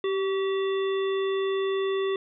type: harmonic tone with a mistuned harmonic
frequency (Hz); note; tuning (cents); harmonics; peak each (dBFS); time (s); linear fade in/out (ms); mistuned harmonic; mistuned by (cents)
388.5; G4; -16; 1 / 3 / 5 / 7 / 9; -24 / -36 / -39 / -44 / -40; 0.04-2.16; 2; 3; -45
effects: none